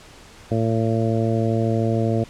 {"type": "harmonic tone", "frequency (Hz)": 112.9, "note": "A2", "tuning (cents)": 45, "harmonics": [1, 2, 3, 4, 5, 6], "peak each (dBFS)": [-21, -24, -26, -27, -28, -29], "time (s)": [0.51, 2.24], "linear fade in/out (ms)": 5, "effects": ["pink hiss -45 dBFS RMS until 2.29 s", "low-pass 8000 Hz 12 dB/octave"]}